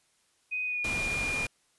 sine tone with pitch glide, 2500 to 2419 Hz, D#7 to D#7, +8 to -49 cents, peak -29 dBFS, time 0.51-1.47 s, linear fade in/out 20 ms, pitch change -57 cents, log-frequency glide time 0.65-0.89 s
pink noise, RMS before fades -36 dBFS, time 0.84-1.47 s, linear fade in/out 5 ms
effects white hiss -69 dBFS RMS until 1.78 s + resampled to 24000 Hz

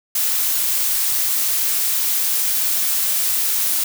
blue noise, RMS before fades -19 dBFS, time 0.15-3.84 s, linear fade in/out 5 ms, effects none

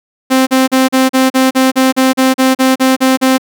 sawtooth tone bursts, 261.6 Hz, C4, in tune, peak -3 dBFS, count 15, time 0.3-3.382 s, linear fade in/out 20 ms, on 170 ms, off 38 ms, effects none

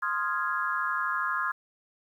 sine chord, F minor seventh, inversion second, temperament equal, 1046.5 / 1244.5 / 1396.9 / 1661.2 Hz, C6 / Eb6 / F6 / Ab6, 0 / 0 / 0 / 0 cents, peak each -32 dBFS, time 0.02-1.52 s, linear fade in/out 10 ms, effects 10-bit

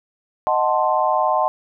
sine chord, D# diminished seventh, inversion none, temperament equal, 622.3 / 740 / 880 / 1046.5 Hz, D#5 / F#5 / A5 / C6, 0 / 0 / 0 / 0 cents, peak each -21 dBFS, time 0.47-1.48 s, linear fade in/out 0 ms, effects none

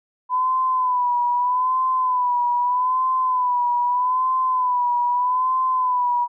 sine tone with vibrato, 1000 Hz, B5, 21 cents sharp, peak -17 dBFS, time 0.29-6.28 s, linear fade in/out 50 ms, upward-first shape sine, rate 0.8 Hz, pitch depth 57 cents each way, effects none

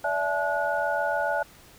sine tone cluster, 579 / 666 / 859 / 1456 Hz, D5 / E5 / A5 / F#6, -25 / +18 / -42 / -28 cents, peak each -29 dBFS, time 0.04-1.43 s, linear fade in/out 5 ms, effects pink hiss -52 dBFS RMS until 1.78 s

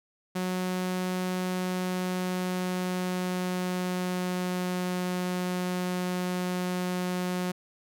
sawtooth tone with pitch glide, 183.3 to 180.99 Hz, F#3 to F#3, -16 to -38 cents, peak -24 dBFS, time 0.35-7.52 s, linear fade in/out 10 ms, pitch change -22 cents, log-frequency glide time 1.35-4.97 s, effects none

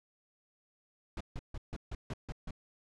brown noise bursts, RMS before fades -39 dBFS, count 8, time 1.17-2.508 s, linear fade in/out 2 ms, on 36 ms, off 150 ms, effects low-pass 7000 Hz 12 dB/octave

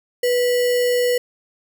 sine tone with sample-and-hold, 490.9 Hz, B4, 10 cents flat, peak -15 dBFS, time 0.23-1.18 s, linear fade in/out 5 ms, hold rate 2450 Hz, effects none

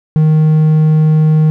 triangle tone, 155.56 Hz, D#3, in tune, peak -4 dBFS, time 0.16-1.5 s, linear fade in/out 0 ms, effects none

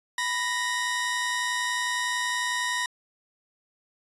sawtooth tone pair together, 987.8 / 1864.7 Hz, B5 / A#6, 0 / 0 cents, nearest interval major seventh, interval 1100 cents, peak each -26 / -24 dBFS, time 0.18-2.86 s, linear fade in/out 2 ms, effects resampled to 24000 Hz

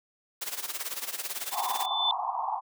white noise with tremolo, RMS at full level -32 dBFS, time 0.41-1.86 s, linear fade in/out 10 ms, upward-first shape sine, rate 18 Hz, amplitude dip 80%
sine tone with exponential growth, 3520 Hz, A7, in tune, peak -22 dBFS, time 1.23-2.11 s, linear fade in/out 1 ms, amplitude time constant 190 ms
pink band-pass noise, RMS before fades -31 dBFS, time 1.51-2.61 s, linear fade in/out 50 ms, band 730 to 1100 Hz, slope 96 dB/octave
effects high-pass 400 Hz 12 dB/octave

